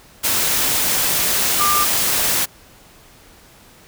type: tone in noise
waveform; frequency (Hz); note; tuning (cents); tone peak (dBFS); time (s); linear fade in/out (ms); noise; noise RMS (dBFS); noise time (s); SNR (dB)
sine; 1194; D6; +28; -16; 1.59-1.85; 20; white; -18; 0.23-2.46; -1
effects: pink hiss -47 dBFS RMS until 3.87 s